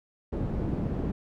white low-pass noise, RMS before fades -30 dBFS, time 0.32-1.12 s, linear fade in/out 10 ms, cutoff 240 Hz, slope 12 dB/octave, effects none

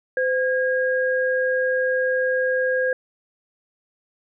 sine tone pair together, 513 / 1631.4 Hz, C5 / G#6, -34 / -31 cents, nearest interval octave + minor sixth, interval 2003 cents, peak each -20 / -23 dBFS, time 0.17-2.93 s, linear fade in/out 2 ms, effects none

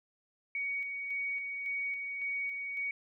sine tone with tremolo, 2244 Hz, C#7, 21 cents sharp, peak -32 dBFS, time 0.55-2.91 s, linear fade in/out 2 ms, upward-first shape square, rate 1.8 Hz, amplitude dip 35%, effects none

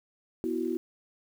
sine chord, B suspended fourth, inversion none, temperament equal, 246.9 / 329.6 / 370 Hz, B3 / E4 / F#4, 0 / 0 / 0 cents, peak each -34 / -31 / -32 dBFS, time 0.44-0.77 s, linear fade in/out 0 ms, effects 9-bit

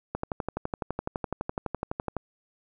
click train, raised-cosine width 1 ms, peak -15 dBFS, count 25, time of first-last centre 0.15-2.167 s, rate 11.9 Hz, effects none

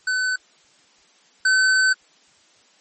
square tone pair in turn, 1512 / 1525.2 Hz, F#6 / G6, +37 / -48 cents, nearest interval unison, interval 15 cents, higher second, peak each -20 / -15 dBFS, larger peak second, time 0.07-0.36 / 1.45-1.93 s, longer second, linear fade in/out 5 ms, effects white hiss -56 dBFS RMS until 2.8 s + MP3 32 kbps

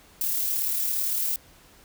violet noise with amplitude modulation, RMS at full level -25 dBFS, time 0.21-1.36 s, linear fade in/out 2 ms, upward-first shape sine, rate 37.5 Hz, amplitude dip 30%, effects pink hiss -54 dBFS RMS until 1.84 s

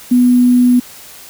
sine tone with sample-and-hold, 246.9 Hz, B3, in tune, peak -6 dBFS, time 0.11-0.8 s, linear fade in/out 10 ms, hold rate 11025 Hz, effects white hiss -36 dBFS RMS until 1.29 s

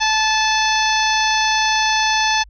harmonic tone, 871 Hz, A5, 18 cents flat, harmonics 1 / 2 / 3 / 4 / 5 / 6 / 7, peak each -18 / -21 / -23 / -24 / -25 / -26 / -26 dBFS, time 0-2.44 s, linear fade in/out 20 ms, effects added 50 Hz sine -41 dBFS peak until 2.49 s

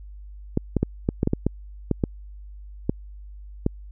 clicks, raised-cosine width 3 ms, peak -7 dBFS, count 12, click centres 0.574 / 0.767 / 0.83 / 1.089 / 1.231 / 1.274 / 1.334 / 1.466 / 1.913 / 2.038 / 2.895 / 3.664 s, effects added 50 Hz sine -38 dBFS peak until 3.91 s

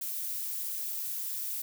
violet noise with amplitude modulation, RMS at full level -33 dBFS, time 0.01-1.62 s, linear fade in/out 5 ms, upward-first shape sine, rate 239 Hz, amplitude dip 50%, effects none

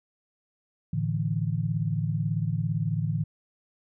sine chord, A suspended fourth, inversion none, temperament equal, 110 / 146.83 / 164.81 Hz, A2 / D3 / E3, 0 / 0 / 0 cents, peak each -29 dBFS, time 0.93-3.24 s, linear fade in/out 5 ms, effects none

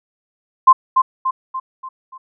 sine tone with echo, 1046.5 Hz, C6, in tune, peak -3 dBFS, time 0.67-0.73 s, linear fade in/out 10 ms, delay 290 ms, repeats 5, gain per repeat -6 dB, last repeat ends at 2.18 s, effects none

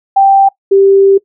sine tone pair in turn, 784 / 392 Hz, G5 / G4, 0 / 0 cents, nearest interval octave, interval 1200 cents, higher first, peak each -3 dBFS, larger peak neither, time 0.16-0.49 / 0.71-1.18 s, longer second, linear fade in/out 10 ms, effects noise-tail reverb RT60 0.1 s tail -20 dB re dry

